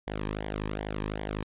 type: tone with flanger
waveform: sawtooth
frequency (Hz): 52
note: G#1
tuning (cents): +3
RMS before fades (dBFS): -34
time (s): 0.07-1.43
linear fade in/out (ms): 5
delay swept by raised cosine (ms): 0.75 to 1.45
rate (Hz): 2.6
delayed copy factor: -0.75
effects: resampled to 8000 Hz